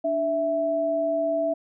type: tone pair together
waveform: sine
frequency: 293.9 / 659.3 Hz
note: D4 / E5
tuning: +1 / 0 cents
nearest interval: octave + major second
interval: 1399 cents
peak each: -30 / -22 dBFS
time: 0.04-1.54 s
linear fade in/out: 10 ms
effects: none

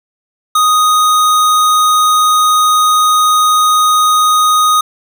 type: tone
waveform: square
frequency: 1244.5 Hz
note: D#6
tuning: in tune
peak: -8 dBFS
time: 0.55-4.81 s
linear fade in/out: 5 ms
effects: none

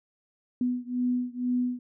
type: beating tone pair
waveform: sine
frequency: 246.9 / 249 Hz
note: B3 / B3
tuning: 0 / +14 cents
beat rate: 2.1 Hz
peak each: -28 / -29 dBFS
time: 0.61-1.79 s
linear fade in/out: 2 ms
effects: none

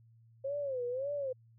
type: tone with vibrato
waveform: sine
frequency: 530 Hz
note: C5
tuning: 22 cents sharp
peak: -33 dBFS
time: 0.44-1.33 s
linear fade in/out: 10 ms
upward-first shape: sine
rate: 1.8 Hz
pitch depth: 160 cents each way
effects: added 114 Hz sine -59 dBFS peak until 1.58 s

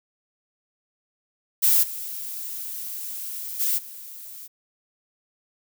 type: noise with level steps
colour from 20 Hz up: violet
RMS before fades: -18 / -33 / -23 / -40 dBFS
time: 1.62-4.48 s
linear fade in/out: 20 ms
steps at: 1.82 / 3.59 / 3.77 s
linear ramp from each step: 20 ms
effects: none

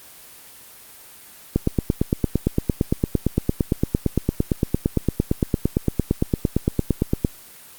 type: click train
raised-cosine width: 3 ms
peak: -4 dBFS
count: 51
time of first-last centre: 1.56-7.248 s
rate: 8.79 Hz
effects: white hiss -44 dBFS RMS until 7.78 s + Opus 24 kbps

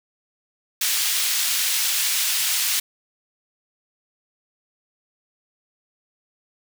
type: high-pass noise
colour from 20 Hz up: pink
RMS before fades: -22 dBFS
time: 0.81-2.8 s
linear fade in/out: 5 ms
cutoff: 2900 Hz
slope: 12 dB/octave
effects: none

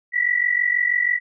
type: tone pair together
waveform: sine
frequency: 1929.3 / 1975.5 Hz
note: B6 / B6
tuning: -41 / 0 cents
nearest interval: unison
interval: 41 cents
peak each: -20 dBFS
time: 0.12-1.2 s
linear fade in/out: 50 ms
effects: none

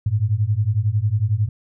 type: beating tone pair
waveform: sine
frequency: 100 / 111 Hz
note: G2 / A2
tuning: +35 / +16 cents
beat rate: 11 Hz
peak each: -20 / -19 dBFS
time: 0.06-1.49 s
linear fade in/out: 5 ms
effects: none

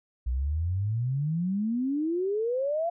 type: exponential sweep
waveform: sine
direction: up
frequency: 59.1 to 698.5 Hz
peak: -25 dBFS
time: 0.26-2.9 s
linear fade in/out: 10 ms
effects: none

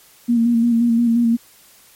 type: tone with vibrato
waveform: sine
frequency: 234 Hz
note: A#3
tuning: 7 cents sharp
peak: -12 dBFS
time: 0.28-1.37 s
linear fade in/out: 20 ms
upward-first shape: square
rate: 5.7 Hz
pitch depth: 29 cents each way
effects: white hiss -49 dBFS RMS until 1.95 s + MP3 64 kbps

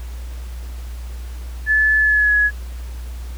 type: tone with pitch glide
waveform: sine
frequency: 1731 to 1683.7 Hz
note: A6 to G#6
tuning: -29 to +23 cents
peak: -12 dBFS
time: 1.66-2.51 s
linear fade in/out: 50 ms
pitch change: -48 cents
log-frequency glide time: 1.99-2.34 s
effects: added 60 Hz sine -27 dBFS peak until 3.37 s + pink hiss -44 dBFS RMS until 3.37 s

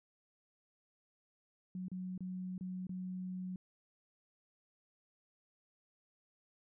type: tone with dropouts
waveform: sine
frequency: 184.1 Hz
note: F#3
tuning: 8 cents flat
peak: -39 dBFS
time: 1.75-3.56 s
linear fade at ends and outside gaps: 2 ms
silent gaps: 1.883-1.916 / 2.178-2.206 / 2.58-2.609 / 2.869-2.893 s
effects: none

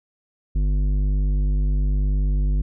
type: tone with tanh clipping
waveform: sine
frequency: 49.5 Hz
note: G1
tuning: 18 cents sharp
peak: -19 dBFS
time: 0.55-2.62 s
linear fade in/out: 10 ms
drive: 11 dB
effects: none

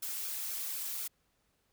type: noise with flanger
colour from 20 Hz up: blue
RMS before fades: -38 dBFS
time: 0.02-1.08 s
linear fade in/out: 10 ms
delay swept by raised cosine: 1 to 3.3 ms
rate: 4 Hz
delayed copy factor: -0.65
effects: pink hiss -75 dBFS RMS until 1.72 s

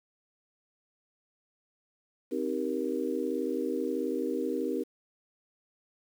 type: chord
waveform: sine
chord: C minor seventh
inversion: none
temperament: just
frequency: 261.6 / 314 / 392.4 / 470.9 Hz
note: C4 / Eb4 / G4 / Bb4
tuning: 0 / +16 / +2 / +18 cents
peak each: -34 dBFS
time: 2.31-4.84 s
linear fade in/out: 20 ms
effects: 9-bit

